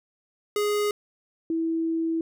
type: tone pair in turn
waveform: square / sine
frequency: 415.3 / 327.1 Hz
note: G#4 / E4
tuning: 0 / -13 cents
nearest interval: major third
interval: 413 cents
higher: first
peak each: -23 dBFS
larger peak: neither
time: 0.56-0.91 / 1.5-2.21 s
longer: second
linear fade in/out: 2 ms
effects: none